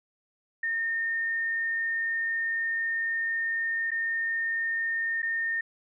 sine tone with dropouts, 1826 Hz, A#6, 36 cents flat, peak -26 dBFS, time 0.63-5.61 s, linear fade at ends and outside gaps 5 ms, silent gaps 3.907-3.915 / 5.22-5.228 s, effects none

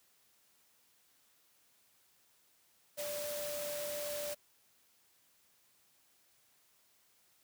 sine tone in noise, 587.3 Hz, D5, in tune, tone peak -39 dBFS, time 2.97-4.35 s, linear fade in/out 20 ms, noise white, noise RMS -43 dBFS, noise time 2.97-4.35 s, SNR +1 dB, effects white hiss -70 dBFS RMS until 7.43 s + high-pass 60 Hz 12 dB/octave

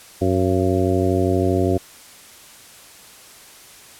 harmonic tone with a mistuned harmonic, 92.5 Hz, F#2, in tune, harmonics 1 / 2 / 3 / 4 / 5 / 6 / 7, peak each -21 / -26 / -22 / -21 / -27 / -27 / -26 dBFS, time 0.21-1.78 s, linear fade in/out 10 ms, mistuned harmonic 7, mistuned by +82 cents, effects white hiss -44 dBFS RMS until 3.99 s + low-pass 12000 Hz 12 dB/octave

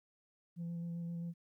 sine tone with vibrato, 170 Hz, F3, 46 cents flat, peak -36 dBFS, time 0.56-1.34 s, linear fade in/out 50 ms, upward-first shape square, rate 7.6 Hz, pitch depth 11 cents each way, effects tanh soft clip ceiling -37 dBFS + 13-bit

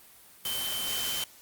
sine tone in noise, 3085 Hz, G7, 28 cents flat, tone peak -33 dBFS, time 0.45-1.24 s, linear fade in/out 2 ms, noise white, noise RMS -33 dBFS, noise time 0.45-1.24 s, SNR -3 dB, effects white hiss -54 dBFS RMS until 1.41 s + Opus 32 kbps

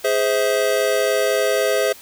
square chord, Ab augmented, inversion none, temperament just, 415.3 / 519.1 / 648.9 Hz, Ab4 / C5 / E5, 0 / -14 / -27 cents, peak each -22 / -21 / -22 dBFS, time 0.04-1.93 s, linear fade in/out 10 ms, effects white hiss -43 dBFS RMS until 2.01 s

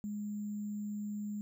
sine tone with sample-and-hold, 207.7 Hz, G#3, in tune, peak -36 dBFS, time 0.04-1.41 s, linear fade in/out 0 ms, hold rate 7350 Hz, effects none

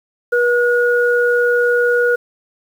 sine tone pair together, 482.9 / 1447 Hz, B4 / F#6, -39 / -39 cents, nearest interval octave + perfect fifth, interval 1900 cents, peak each -13 / -16 dBFS, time 0.32-2.16 s, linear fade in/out 10 ms, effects 7-bit

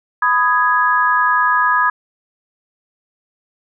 sine chord, G# minor, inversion first, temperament just, 996.7 / 1245.9 / 1661.2 Hz, B5 / D#6 / G#6, +16 / +2 / 0 cents, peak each -16 dBFS, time 0.22-1.9 s, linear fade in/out 5 ms, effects none

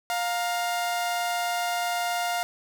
sawtooth tone pair together, 704.5 / 932.3 Hz, F5 / A#5, +15 / 0 cents, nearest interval perfect fourth, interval 485 cents, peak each -22 / -31 dBFS, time 0.1-2.43 s, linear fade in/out 0 ms, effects none

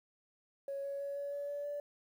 sine tone with pitch steps, 554.4 / 558.6 / 562.8 / 567 / 571.3 / 575.6 / 579.9 Hz, C#5 / C#5 / C#5 / C#5 / D5 / D5 / D5, 0 / +13 / +26 / +39 / -48 / -35 / -22 cents, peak -36 dBFS, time 0.68-1.8 s, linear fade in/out 2 ms, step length 160 ms, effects tanh soft clip ceiling -32 dBFS + 11-bit

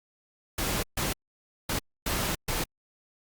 pink noise bursts at uneven times, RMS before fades -29 dBFS, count 5, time 0.58-0.83 / 0.97-1.13 / 1.69-1.79 / 2.06-2.35 / 2.48-2.64 s, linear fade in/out 5 ms, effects Opus 48 kbps

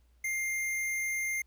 square tone, 2108 Hz, C7, 12 cents sharp, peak -31 dBFS, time 0.24-1.42 s, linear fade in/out 5 ms, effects added 60 Hz sine -61 dBFS peak until 1.46 s + pink hiss -75 dBFS RMS until 1.46 s

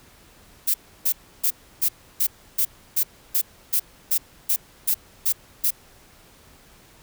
violet noise bursts, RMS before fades -20 dBFS, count 14, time 0.67-5.708 s, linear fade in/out 10 ms, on 72 ms, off 310 ms, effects pink hiss -52 dBFS RMS until 7.02 s

